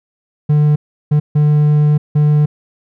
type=tone bursts at uneven times; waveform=triangle; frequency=149.2 Hz; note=D3; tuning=28 cents sharp; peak=-6 dBFS; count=4; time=0.49-0.76 / 1.11-1.2 / 1.35-1.98 / 2.15-2.46 s; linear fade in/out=10 ms; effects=none